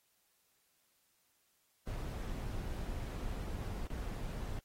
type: noise with dropouts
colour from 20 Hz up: brown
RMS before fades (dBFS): -40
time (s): 1.87-4.59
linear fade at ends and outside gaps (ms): 2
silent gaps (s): 3.871-3.901
effects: white hiss -75 dBFS RMS until 4.64 s + AAC 48 kbps